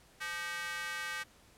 square tone with high-pass filter, 172.7 Hz, F3, 19 cents flat, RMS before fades -39 dBFS, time 0.2-1.24 s, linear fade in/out 20 ms, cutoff 1600 Hz, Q 2.5, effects pink hiss -62 dBFS RMS until 1.57 s + low-pass 12000 Hz 12 dB/octave

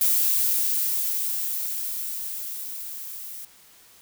violet noise with level ramp, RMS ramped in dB -20 to -38 dBFS, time 0.01-3.45 s, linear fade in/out 2 ms, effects white hiss -53 dBFS RMS until 4.01 s

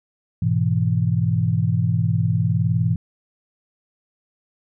sine chord, E major, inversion first, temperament equal, 103.83 / 123.47 / 164.81 Hz, G#2 / B2 / E3, 0 / 0 / 0 cents, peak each -21 dBFS, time 0.42-2.96 s, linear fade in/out 5 ms, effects none

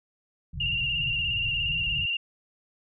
white low-pass noise, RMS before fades -36 dBFS, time 0.53-2.06 s, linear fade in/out 5 ms, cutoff 160 Hz, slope 96 dB/octave
sine tone with vibrato, 2794 Hz, F7, in tune, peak -25 dBFS, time 0.6-2.17 s, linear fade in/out 5 ms, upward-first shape square, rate 17 Hz, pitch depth 29 cents each way
effects none

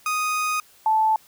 30% pulse / sine tone pair in turn, 1244.5 / 875.4 Hz, D#6 / A5, 0 / -9 cents, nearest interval tritone, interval 609 cents, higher first, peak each -19 / -16 dBFS, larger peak second, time 0.06-0.6 / 0.86-1.16 s, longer first, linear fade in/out 2 ms, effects white hiss -54 dBFS RMS until 1.27 s

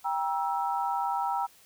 sine chord, E diminished, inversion first, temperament just, 791.1 / 949.3 / 1318.5 Hz, G5 / Bb5 / E6, +16 / +31 / 0 cents, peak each -30 / -30 / -34 dBFS, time 0.04-1.47 s, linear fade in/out 20 ms, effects white hiss -58 dBFS RMS until 1.65 s

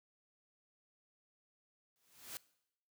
white noise with exponential growth, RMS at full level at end -43 dBFS, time 1.96-2.37 s, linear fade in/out 0 ms, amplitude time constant 88 ms, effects noise-tail reverb RT60 0.8 s tail -21 dB re dry + high-pass 80 Hz 12 dB/octave

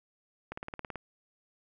click train, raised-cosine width 0.5 ms, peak -23 dBFS, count 9, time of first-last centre 0.52-0.957 s, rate 18.3 Hz, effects none

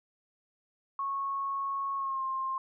sine tone with pitch glide, 1100 to 1059.5 Hz, C#6 to C6, -14 to +21 cents, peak -30 dBFS, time 0.99-2.58 s, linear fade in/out 2 ms, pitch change -65 cents, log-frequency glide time 1.96-2.23 s, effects none

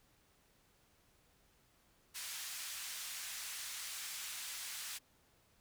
white band-pass noise, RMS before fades -45 dBFS, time 2.14-4.99 s, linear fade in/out 20 ms, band 1400 to 10000 Hz, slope 12 dB/octave, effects pink hiss -71 dBFS RMS until 5.6 s

